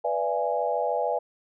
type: chord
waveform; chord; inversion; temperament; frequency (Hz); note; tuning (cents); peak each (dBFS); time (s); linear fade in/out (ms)
sine; E dominant seventh; second; equal with one note detuned; 493.9 / 587.3 / 673.9 / 830.6; B4 / D5 / E5 / G#5; 0 / 0 / +38 / 0; -29; 0.04-1.19; 10
effects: none